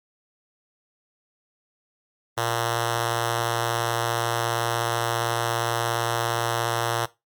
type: tone with notch filter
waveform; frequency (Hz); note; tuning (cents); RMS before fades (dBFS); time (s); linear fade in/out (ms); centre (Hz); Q
5% pulse; 117.2; A#2; +10; -25; 2.37-7.06; 10; 240; 1.3
effects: noise-tail reverb RT60 0.2 s tail -17 dB re dry + MP3 96 kbps